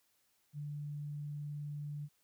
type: tone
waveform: sine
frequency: 146.83 Hz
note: D3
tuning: in tune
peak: -39 dBFS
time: 0.53-2.09 s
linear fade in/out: 50 ms
effects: white hiss -75 dBFS RMS until 2.23 s